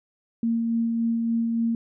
sine tone with tremolo, 230.1 Hz, A#3, 22 cents flat, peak -20 dBFS, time 0.43-1.75 s, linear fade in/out 2 ms, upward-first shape sine, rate 3.5 Hz, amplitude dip 25%, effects none

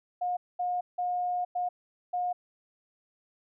sine tone bursts at uneven times, 717 Hz, F5, 45 cents sharp, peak -27 dBFS, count 5, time 0.21-0.37 / 0.59-0.81 / 0.98-1.45 / 1.55-1.69 / 2.13-2.33 s, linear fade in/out 10 ms, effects none

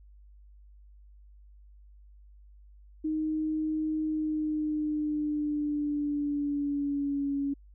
sine tone with pitch glide, 311.1 to 280.4 Hz, D#4 to C#4, 0 to +20 cents, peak -27 dBFS, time 3.04-7.54 s, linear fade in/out 10 ms, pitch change -180 cents, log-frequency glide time 4.03-7.34 s, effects added 50 Hz sine -51 dBFS peak until 7.74 s

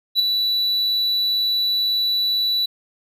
triangle tone with ADSR envelope, 3951 Hz, B7, in tune, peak -10 dBFS, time 0.15-2.66 s, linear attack 46 ms, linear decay 6 ms, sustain -6 dB, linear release 8 ms, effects none

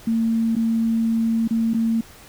sine tone with dropouts, 226.8 Hz, A#3, 47 cents flat, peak -17 dBFS, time 0.07-2.01 s, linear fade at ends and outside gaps 5 ms, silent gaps 0.554-0.564 / 1.477-1.507 / 1.736-1.744 s, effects pink hiss -45 dBFS RMS until 2.28 s

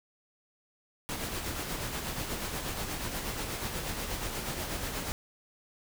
pink noise with tremolo, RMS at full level -34 dBFS, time 1.09-5.12 s, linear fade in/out 0 ms, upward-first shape sine, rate 8.3 Hz, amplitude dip 40%, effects none

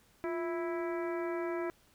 harmonic tone with a mistuned harmonic, 329.6 Hz, E4, in tune, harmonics 1 / 2 / 3 / 4 / 5 / 6 / 7, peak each -34 / -40 / -44 / -46 / -48 / -50 / -51 dBFS, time 0.24-1.7 s, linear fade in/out 0 ms, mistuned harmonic 1, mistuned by +96 cents, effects pink hiss -66 dBFS RMS until 1.94 s

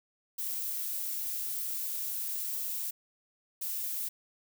violet noise bursts at uneven times, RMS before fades -35 dBFS, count 2, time 0.38-2.91 / 3.61-4.09 s, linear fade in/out 10 ms, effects none

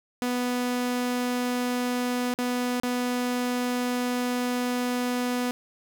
sawtooth tone with dropouts, 246.9 Hz, B3, in tune, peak -21 dBFS, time 0.22-5.51 s, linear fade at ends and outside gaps 0 ms, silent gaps 2.34-2.388 / 2.8-2.834 s, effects 8-bit

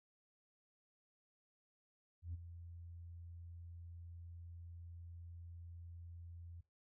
sine tone with ADSR envelope, 85.3 Hz, F2, 40 cents flat, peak -39 dBFS, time 2.22-6.61 s, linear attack 120 ms, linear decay 22 ms, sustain -11 dB, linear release 7 ms, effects noise-tail reverb RT60 0.2 s tail -19 dB re dry + tanh soft clip ceiling -38 dBFS

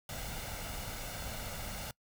pink noise with comb filter, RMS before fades -41 dBFS, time 0.09-1.91 s, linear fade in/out 2 ms, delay 1.4 ms, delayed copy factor +0.55, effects noise-tail reverb RT60 0.1 s tail -23 dB re dry

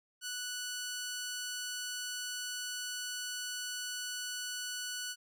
10% pulse tone, 1480 Hz, F#6, in tune, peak -29 dBFS, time 0.21-5.16 s, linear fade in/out 50 ms, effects none

